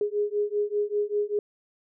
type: beating tone pair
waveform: sine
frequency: 412 / 417.1 Hz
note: G#4 / G#4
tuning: -14 / +7 cents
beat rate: 5.1 Hz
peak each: -27 dBFS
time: 0.01-1.39 s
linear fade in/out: 2 ms
effects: none